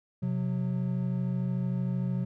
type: tone pair together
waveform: triangle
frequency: 129.14 / 182.4 Hz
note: C3 / F#3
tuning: -22 / -24 cents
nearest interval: tritone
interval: 598 cents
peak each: -28 dBFS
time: 0.22-2.25 s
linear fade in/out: 10 ms
effects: none